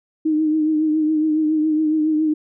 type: tone with vibrato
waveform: sine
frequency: 310 Hz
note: D#4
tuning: 6 cents flat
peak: -15 dBFS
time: 0.25-2.34 s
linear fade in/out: 10 ms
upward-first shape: triangle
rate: 7.2 Hz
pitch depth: 45 cents each way
effects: none